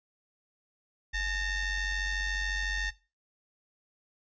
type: ring-modulated tone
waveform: 45% pulse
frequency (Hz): 893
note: A5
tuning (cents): +25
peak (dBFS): -26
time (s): 1.13-2.91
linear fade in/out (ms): 20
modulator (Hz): 940
effects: noise-tail reverb RT60 0.3 s tail -18 dB re dry + resampled to 16000 Hz